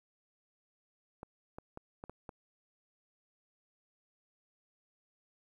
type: clicks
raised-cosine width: 1 ms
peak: -30 dBFS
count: 6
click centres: 1.231 / 1.585 / 1.774 / 2.039 / 2.096 / 2.292 s
effects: 11-bit